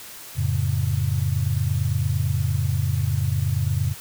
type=chord; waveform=sine; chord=F augmented; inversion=none; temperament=equal with one note detuned; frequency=89.55 / 110 / 138.59 Hz; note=F2 / A2 / C#3; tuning=+44 / 0 / 0 cents; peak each=-24 dBFS; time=0.35-3.95 s; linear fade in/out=50 ms; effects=white hiss -40 dBFS RMS until 4 s